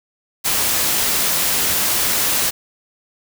white noise, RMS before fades -18 dBFS, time 0.44-2.51 s, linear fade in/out 20 ms, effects none

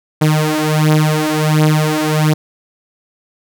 sawtooth beating tone pair, 153.3 / 154.7 Hz, D#3 / D#3, -25 / -10 cents, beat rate 1.4 Hz, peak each -10 dBFS, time 0.21-2.34 s, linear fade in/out 10 ms, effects none

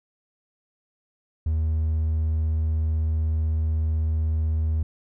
triangle tone, 79 Hz, D#2, 27 cents sharp, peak -18 dBFS, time 1.46-4.83 s, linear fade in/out 5 ms, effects tanh soft clip ceiling -14 dBFS

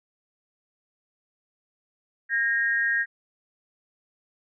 sine tone pair together, 1619.4 / 1864.7 Hz, G#6 / A#6, -44 / 0 cents, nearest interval major second, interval 244 cents, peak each -24 / -24 dBFS, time 2.29-3.06 s, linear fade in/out 50 ms, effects none

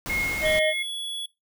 pink noise, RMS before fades -33 dBFS, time 0.06-0.59 s, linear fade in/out 0 ms
sine tone with tremolo, 2154 Hz, C7, 50 cents sharp, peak -23 dBFS, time 0.09-0.83 s, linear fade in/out 10 ms, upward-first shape triangle, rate 2.7 Hz, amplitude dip 45%
harmonic tone, 622.3 Hz, D#5, in tune, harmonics 1 / 3 / 5, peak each -21 / -31 / -35 dBFS, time 0.41-0.74 s, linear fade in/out 50 ms
square tone, 3382 Hz, G#7, 31 cents sharp, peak -30 dBFS, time 0.45-1.26 s, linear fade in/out 5 ms
effects noise-tail reverb RT60 0.2 s tail -20 dB re dry

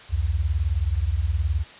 sine beating tone pair, 66 / 85 Hz, C2 / F2, +16 / -46 cents, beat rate 19 Hz, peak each -23 dBFS, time 0.09-1.65 s, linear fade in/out 50 ms, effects white hiss -44 dBFS RMS until 1.79 s + resampled to 8000 Hz

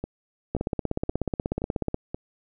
two click trains, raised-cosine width 2 ms, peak -17 / -12 dBFS, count 5 / 24, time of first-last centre 0.04-2.145 / 0.55-1.944 s, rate 1.9 / 16.5 Hz, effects none

